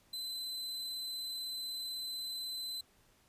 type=tone; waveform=40% pulse; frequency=4041 Hz; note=B7; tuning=39 cents sharp; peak=-37 dBFS; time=0.13-2.81 s; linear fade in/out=5 ms; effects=pink hiss -68 dBFS RMS until 3.28 s + resampled to 32000 Hz